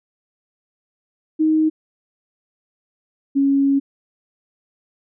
sine tone pair in turn, 313.3 / 276.6 Hz, D#4 / C#4, +12 / -4 cents, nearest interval major second, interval 216 cents, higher first, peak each -13 / -13 dBFS, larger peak neither, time 1.39-1.7 / 3.35-3.8 s, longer second, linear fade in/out 20 ms, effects none

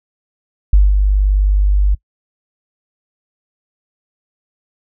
sine tone with ADSR envelope, 49.54 Hz, G1, 19 cents sharp, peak -4 dBFS, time 0.73-1.95 s, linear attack 4 ms, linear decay 190 ms, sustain -5 dB, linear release 10 ms, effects noise-tail reverb RT60 0.1 s tail -23 dB re dry

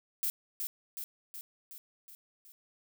violet noise with echo, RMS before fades -32 dBFS, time 0.23-0.3 s, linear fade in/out 0 ms, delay 370 ms, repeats 6, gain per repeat -4 dB, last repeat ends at 2.52 s, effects none

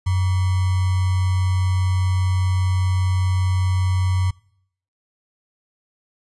sine tone with sample-and-hold, 92.5 Hz, F#2, in tune, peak -16 dBFS, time 0.06-4.31 s, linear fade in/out 10 ms, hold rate 1050 Hz, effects noise-tail reverb RT60 0.7 s tail -24 dB re dry + resampled to 24000 Hz

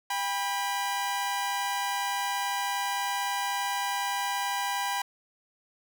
sawtooth tone pair together, 799.5 / 982 Hz, G5 / B5, +34 / -10 cents, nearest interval major third, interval 356 cents, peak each -27 / -27 dBFS, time 0.1-5.02 s, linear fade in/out 5 ms, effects none

